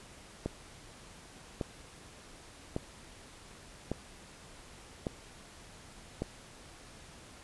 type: click train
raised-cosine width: 2 ms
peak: -19 dBFS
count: 6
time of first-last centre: 0.46-6.22 s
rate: 0.868 Hz
effects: pink hiss -53 dBFS RMS until 7.43 s + resampled to 24000 Hz